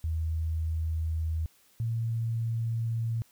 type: tone pair in turn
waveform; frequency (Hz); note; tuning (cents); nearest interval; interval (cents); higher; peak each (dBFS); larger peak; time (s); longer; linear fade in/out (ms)
sine; 80.3 / 114.48; E2 / A#2; -45 / -31; tritone; 614; second; -27; neither; 0.04-1.46 / 1.8-3.22; neither; 0
effects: white hiss -63 dBFS RMS until 3.31 s